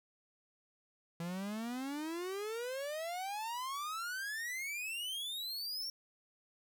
45% pulse exponential sweep, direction up, 166 to 5588 Hz, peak -38 dBFS, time 1.2-5.9 s, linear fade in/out 2 ms, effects none

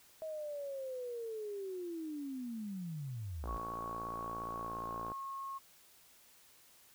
sine linear sweep, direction down, 639 to 46.54 Hz, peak -39 dBFS, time 0.22-3.57 s, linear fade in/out 0 ms
click train, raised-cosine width 1 ms, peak -30 dBFS, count 97, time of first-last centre 3.44-5.118 s, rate 57.2 Hz
sine tone with pitch glide, 1108.7 to 1087.1 Hz, C#6 to C#6, 0 to -34 cents, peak -40 dBFS, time 3.47-5.59 s, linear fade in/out 20 ms, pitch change -34 cents, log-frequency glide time 4.63-4.74 s
effects white hiss -63 dBFS RMS until 6.94 s

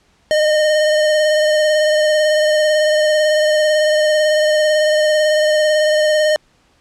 square tone with vibrato, 612 Hz, D#5, 29 cents flat, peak -12 dBFS, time 0.31-6.36 s, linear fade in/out 0 ms, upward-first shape triangle, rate 18 Hz, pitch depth 27 cents each way, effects pink hiss -56 dBFS RMS until 6.8 s + low-pass 7000 Hz 12 dB/octave

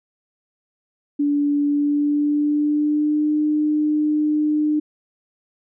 sine tone with pitch glide, 289.1 to 302.1 Hz, D4 to D4, -27 to +49 cents, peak -16 dBFS, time 1.19-4.8 s, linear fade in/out 10 ms, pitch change +76 cents, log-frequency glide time 1.66-3.35 s, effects none

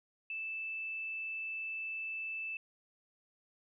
sine tone, 2637 Hz, E7, in tune, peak -37 dBFS, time 0.3-2.57 s, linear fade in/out 2 ms, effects none

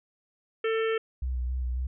harmonic tone, 446.5 Hz, A4, 25 cents sharp, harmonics 1 / 3 / 4 / 5 / 6 / 7, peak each -25 / -35 / -37 / -39 / -41 / -42 dBFS, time 0.64-0.98 s, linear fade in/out 5 ms
sine tone with vibrato, 62.7 Hz, B1, 27 cents sharp, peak -27 dBFS, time 1.22-1.87 s, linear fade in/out 5 ms, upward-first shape square, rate 3.7 Hz, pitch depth 28 cents each way
effects none

